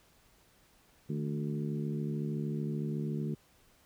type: harmonic tone with a mistuned harmonic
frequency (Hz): 73.42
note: D2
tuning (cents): 0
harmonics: 2 / 3 / 4 / 5 / 6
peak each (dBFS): -34 / -37 / -44 / -42 / -48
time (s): 1.09-3.35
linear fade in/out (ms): 10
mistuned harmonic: 2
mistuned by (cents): +61
effects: pink hiss -65 dBFS RMS until 3.85 s